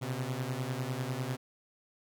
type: beating tone pair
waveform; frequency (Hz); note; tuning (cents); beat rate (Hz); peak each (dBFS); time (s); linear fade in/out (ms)
sawtooth; 123.47 / 133.47; B2 / C3; 0 / +35; 10; -32 / -32; 0.01-1.37; 20
effects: none

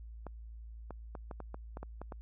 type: clicks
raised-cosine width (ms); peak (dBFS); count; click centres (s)
1; -29; 10; 0.267 / 0.907 / 1.152 / 1.312 / 1.403 / 1.544 / 1.771 / 1.83 / 2.016 / 2.122
effects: added 56 Hz sine -45 dBFS peak until 2.21 s

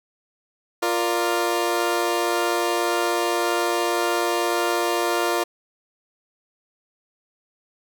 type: chord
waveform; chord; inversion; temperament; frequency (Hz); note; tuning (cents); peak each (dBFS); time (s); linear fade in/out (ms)
20% pulse; Bb major; second; equal; 349.2 / 466.2 / 587.3; F4 / Bb4 / D5; 0 / 0 / 0; -18 / -21 / -22; 0.82-5.44; 10
effects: none

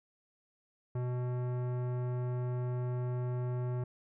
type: tone with tanh clipping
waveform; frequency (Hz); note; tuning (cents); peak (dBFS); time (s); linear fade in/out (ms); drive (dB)
sine; 124.1; B2; +9; -34; 0.95-3.84; 5; 17
effects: none

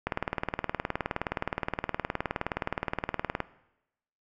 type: click train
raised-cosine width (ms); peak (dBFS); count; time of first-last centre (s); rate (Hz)
0.5; -13; 65; 0.07-3.403; 19.2
effects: noise-tail reverb RT60 0.9 s tail -18 dB re dry

